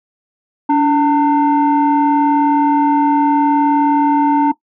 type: tone pair together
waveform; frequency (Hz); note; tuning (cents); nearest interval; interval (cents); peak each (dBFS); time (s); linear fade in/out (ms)
sine; 286.9 / 900; D4 / A5; -40 / +39; octave + minor sixth; 1979; -10; 0.69-4.52; 10
effects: noise-tail reverb RT60 0.1 s tail -18 dB re dry + tanh soft clip ceiling -6 dBFS